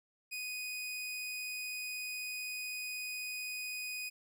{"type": "tone", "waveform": "sawtooth", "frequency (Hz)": 2489, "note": "D#7", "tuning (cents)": 0, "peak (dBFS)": -35, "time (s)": [0.31, 4.1], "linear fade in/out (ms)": 20, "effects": []}